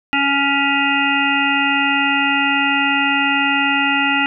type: harmonic tone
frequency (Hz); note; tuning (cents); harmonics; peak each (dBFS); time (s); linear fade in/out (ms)
279.4; C#4; +14; 1 / 3 / 5 / 7 / 9 / 10; -21 / -21 / -21 / -21 / -21 / -21; 0.13-4.26; 0
effects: none